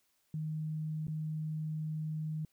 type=tone with dropouts; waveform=sine; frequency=155.56 Hz; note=D#3; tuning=in tune; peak=-34 dBFS; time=0.34-2.45 s; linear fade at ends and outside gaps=2 ms; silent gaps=1.07-1.081 s; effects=white hiss -75 dBFS RMS until 2.52 s